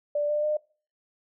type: tone with pitch steps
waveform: sine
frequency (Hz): 587.3 / 596.2 / 605.2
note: D5 / D5 / D#5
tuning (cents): 0 / +26 / -48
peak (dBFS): -23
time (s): 0.15-0.57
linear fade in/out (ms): 5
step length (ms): 140
effects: noise-tail reverb RT60 0.4 s tail -23 dB re dry